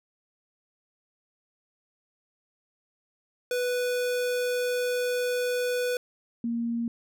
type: tone pair in turn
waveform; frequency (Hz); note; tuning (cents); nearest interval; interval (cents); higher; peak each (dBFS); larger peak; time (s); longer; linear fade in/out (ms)
square / sine; 493.9 / 233.6; B4 / A#3; 0 / +4; octave + minor second; 1296; first; -26; neither; 3.51-5.97 / 6.44-6.88; first; 2
effects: none